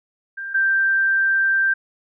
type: tone pair in turn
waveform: sine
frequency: 1586 / 1572.3 Hz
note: G6 / G6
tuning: +20 / +5 cents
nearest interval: unison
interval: 15 cents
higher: first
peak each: -27 / -15 dBFS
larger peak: second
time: 0.37-0.54 / 0.54-1.74 s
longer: second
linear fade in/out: 10 ms
effects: none